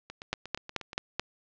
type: two click trains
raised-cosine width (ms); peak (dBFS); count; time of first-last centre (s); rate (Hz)
0.2; -11 / -23; 5 / 8; 0.33-1.196 / 0.1-0.931; 4.62 / 8.42
effects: low-pass 5000 Hz 12 dB/octave